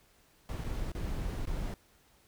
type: noise with dropouts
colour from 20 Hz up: brown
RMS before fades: -35 dBFS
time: 0.49-1.74 s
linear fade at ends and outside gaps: 1 ms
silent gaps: 0.639-0.643 / 0.918-0.95 / 1.455-1.471 s
effects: pink hiss -65 dBFS RMS until 2.27 s